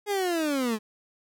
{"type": "linear sweep", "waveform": "30% pulse", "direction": "down", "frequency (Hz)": [420, 207.7], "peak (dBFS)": -22, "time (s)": [0.06, 0.79], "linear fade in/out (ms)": 50, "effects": []}